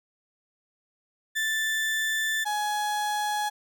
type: tone pair in turn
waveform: 35% pulse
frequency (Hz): 1763 / 838.5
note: A6 / G#5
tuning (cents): +3 / +16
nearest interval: octave + minor second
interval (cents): 1287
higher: first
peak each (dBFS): -23 / -24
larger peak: first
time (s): 1.35-2.45 / 2.45-3.5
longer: first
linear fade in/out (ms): 20
effects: none